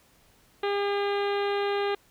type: harmonic tone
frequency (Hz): 403.7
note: G#4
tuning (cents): -49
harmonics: 1 / 2 / 3 / 4 / 5 / 6 / 7 / 8 / 9 / 10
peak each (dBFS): -26 / -32 / -36 / -38 / -40 / -42 / -43 / -44 / -45 / -46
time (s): 0.63-1.95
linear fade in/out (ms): 5
effects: pink hiss -61 dBFS RMS until 2.1 s